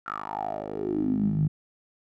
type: tone with band-pass filter sweep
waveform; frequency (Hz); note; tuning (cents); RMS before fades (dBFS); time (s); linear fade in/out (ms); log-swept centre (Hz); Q
10% pulse; 51.91; G#1; 0; -28; 0.06-1.48; 10; 1400 to 140; 7.8
effects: none